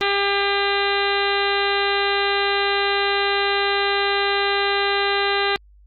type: harmonic tone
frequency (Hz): 400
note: G4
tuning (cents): +35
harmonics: 1 / 2 / 3 / 4 / 5 / 6 / 7 / 8 / 9 / 10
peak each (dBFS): -23 / -25 / -27 / -26 / -27 / -29 / -29 / -32 / -31 / -29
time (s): 0.01-5.56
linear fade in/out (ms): 0
effects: added 50 Hz sine -47 dBFS peak until 5.86 s + Opus 24 kbps